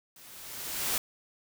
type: noise with level ramp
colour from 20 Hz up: white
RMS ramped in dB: -53 to -28 dBFS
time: 0.16-0.98 s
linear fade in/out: 2 ms
effects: none